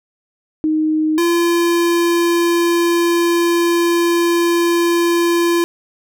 sine / square tone pair in turn, 311.1 / 342 Hz, D#4 / F4, 0 / -36 cents, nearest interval major second, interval 164 cents, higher second, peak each -13 dBFS, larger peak neither, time 0.64-1.18 / 1.18-5.64 s, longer second, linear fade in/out 0 ms, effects none

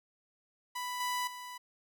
sawtooth tone with level steps, 990 Hz, B5, 4 cents sharp, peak -32 / -28 / -39 dBFS, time 0.75-1.58 s, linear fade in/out 10 ms, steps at 1 / 1.27 s, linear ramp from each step 5 ms, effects none

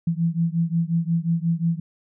sine beating tone pair, 164.81 / 170.41 Hz, E3 / F3, 0 / -42 cents, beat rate 5.6 Hz, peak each -22 / -23 dBFS, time 0.07-1.8 s, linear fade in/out 5 ms, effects none

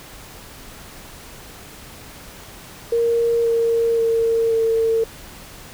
sine tone with pitch steps, 466.2 / 461.4 / 456.6 / 451.9 Hz, A#4 / A#4 / A#4 / A4, 0 / -18 / -36 / +46 cents, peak -15 dBFS, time 2.92-5.04 s, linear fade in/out 5 ms, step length 530 ms, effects pink hiss -40 dBFS RMS until 5.73 s

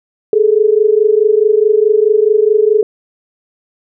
sine tone pair together, 415.3 / 440 Hz, G#4 / A4, 0 / 0 cents, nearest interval minor second, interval 100 cents, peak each -10 dBFS, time 0.33-2.83 s, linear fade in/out 2 ms, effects none

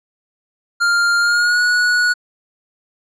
square tone with pitch glide, 1400 to 1462.8 Hz, F6 to F#6, +4 to -20 cents, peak -13 dBFS, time 0.8-2.14 s, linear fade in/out 20 ms, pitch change +76 cents, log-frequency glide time 1.2-1.62 s, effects low-pass 7000 Hz 12 dB/octave

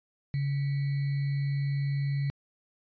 sine tone with sample-and-hold, 140 Hz, C#3, 18 cents sharp, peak -26 dBFS, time 0.34-2.3 s, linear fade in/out 0 ms, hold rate 2100 Hz, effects resampled to 11025 Hz

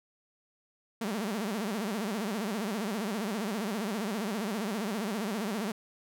sawtooth tone with vibrato, 211 Hz, G#3, 28 cents sharp, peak -27 dBFS, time 1.01-5.72 s, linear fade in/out 5 ms, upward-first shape sine, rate 15 Hz, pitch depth 180 cents each way, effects none

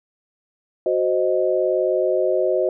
sine chord, C diminished, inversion second, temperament equal, 370 / 523.3 / 622.3 Hz, Gb4 / C5 / Eb5, 0 / 0 / 0 cents, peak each -21 dBFS, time 0.86-2.69 s, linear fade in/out 2 ms, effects none

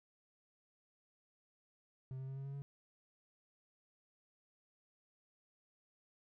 triangle tone with pitch steps, 130.81 / 132.64 / 134.49 / 136.36 / 138.27 / 140.2 Hz, C3 / C3 / C3 / C#3 / C#3 / C#3, 0 / +24 / +48 / -28 / -4 / +20 cents, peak -40 dBFS, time 2.11-2.62 s, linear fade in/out 0 ms, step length 85 ms, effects none

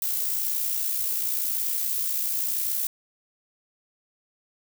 violet noise with amplitude modulation, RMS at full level -25 dBFS, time 0.02-2.87 s, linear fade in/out 2 ms, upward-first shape sine, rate 60.9 Hz, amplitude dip 40%, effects none

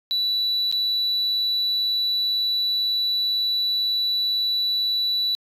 sine tone with dropouts, 3951 Hz, B7, in tune, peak -18 dBFS, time 0.11-5.35 s, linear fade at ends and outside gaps 0 ms, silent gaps 0.715-0.725 s, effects tanh soft clip ceiling -18 dBFS

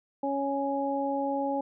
harmonic tone, 277.6 Hz, C#4, 3 cents sharp, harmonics 1 / 2 / 3, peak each -31 / -31 / -31 dBFS, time 0.23-1.61 s, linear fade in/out 5 ms, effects none

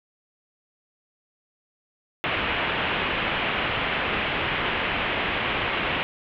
white low-pass noise, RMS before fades -26 dBFS, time 2.24-6.03 s, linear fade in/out 0 ms, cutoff 3100 Hz, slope 48 dB/octave, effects none

